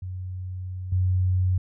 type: tone with level steps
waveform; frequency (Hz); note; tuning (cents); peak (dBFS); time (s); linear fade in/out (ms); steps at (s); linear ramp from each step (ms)
sine; 92.1; F#2; -7; -30 / -19; 0.02-1.58; 5; 0.92; 5
effects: none